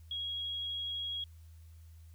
sine tone, 3304 Hz, G#7, 10 cents flat, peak -35 dBFS, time 0.11-1.24 s, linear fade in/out 2 ms, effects added 81 Hz sine -51 dBFS peak until 2.14 s + white hiss -70 dBFS RMS until 2.14 s

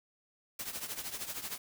white noise with tremolo, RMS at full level -37 dBFS, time 0.59-1.58 s, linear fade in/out 5 ms, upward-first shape triangle, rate 13 Hz, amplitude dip 80%, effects none

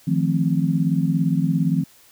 sine chord, F dominant seventh, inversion third, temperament just, 157.15 / 174.61 / 218.3 / 261.9 Hz, Eb3 / F3 / A3 / C4, +18 / 0 / -13 / +2 cents, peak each -21 / -21 / -27 / -24 dBFS, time 0.07-1.84 s, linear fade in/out 10 ms, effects white hiss -52 dBFS RMS until 2.11 s

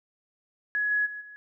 sine tone with level steps, 1683 Hz, G#6, 23 cents sharp, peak -24 / -22 / -35 / -43 dBFS, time 0.75-1.36 s, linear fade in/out 0 ms, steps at 0.9 / 1.05 / 1.2 s, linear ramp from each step 20 ms, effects none

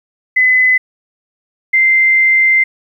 sine tone pair in turn, 2019 / 2084 Hz, B6 / C7, +38 / -7 cents, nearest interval minor second, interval 55 cents, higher second, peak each -7 dBFS, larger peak neither, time 0.36-0.78 / 1.73-2.64 s, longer second, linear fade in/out 10 ms, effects 8-bit

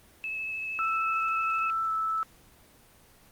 sine tone with vibrato, 2600 Hz, E7, 24 cents flat, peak -31 dBFS, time 0.24-1.7 s, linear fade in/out 0 ms, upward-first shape sine, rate 13 Hz, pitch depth 15 cents each way
sine tone with pitch glide, 1326 to 1312.3 Hz, E6 to E6, +10 to -8 cents, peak -26 dBFS, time 0.79-2.23 s, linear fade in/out 0 ms, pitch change -18 cents, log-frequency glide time 1.85-1.9 s
effects pink hiss -57 dBFS RMS until 3.31 s + Opus 24 kbps

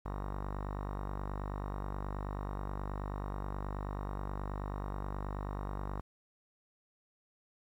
sawtooth tone with low-pass filter, 49.36 Hz, G1, 13 cents sharp, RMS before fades -39 dBFS, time 0.05-6.01 s, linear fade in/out 10 ms, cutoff 1100 Hz, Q 3, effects 11-bit

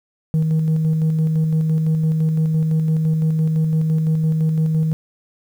sine tone with tremolo, 158.4 Hz, D#3, 31 cents sharp, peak -11 dBFS, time 0.34-4.93 s, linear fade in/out 0 ms, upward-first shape square, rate 5.9 Hz, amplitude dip 35%, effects tanh soft clip ceiling -13 dBFS + 8-bit

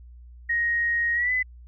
sine tone with pitch glide, 1875 to 2010 Hz, A#6 to B6, +10 to +30 cents, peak -21 dBFS, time 0.49-1.43 s, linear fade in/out 10 ms, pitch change +120 cents, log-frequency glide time 1.14-1.32 s, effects added 60 Hz sine -43 dBFS peak until 1.67 s

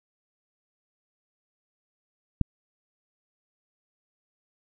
click, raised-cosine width 5 ms, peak -9 dBFS, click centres 2.413 s, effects none

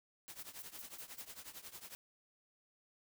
white noise with tremolo, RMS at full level -48 dBFS, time 0.28-1.95 s, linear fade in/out 0 ms, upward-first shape triangle, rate 11 Hz, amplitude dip 90%
violet noise bursts, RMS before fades -48 dBFS, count 5, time 0.39-1.215 s, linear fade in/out 5 ms, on 37 ms, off 160 ms
effects none

